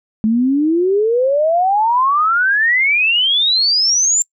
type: exponential sweep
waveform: sine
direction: up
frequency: 213.1 to 7350 Hz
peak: -11 dBFS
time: 0.24-4.22 s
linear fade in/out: 0 ms
effects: noise-tail reverb RT60 0.1 s tail -24 dB re dry